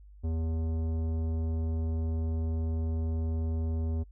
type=tone with tanh clipping; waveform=sine; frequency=80.9 Hz; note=E2; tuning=32 cents flat; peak=-30 dBFS; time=0.23-4.04 s; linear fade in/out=20 ms; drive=14 dB; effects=noise-tail reverb RT60 0.1 s tail -25 dB re dry + added 50 Hz sine -49 dBFS peak until 4.11 s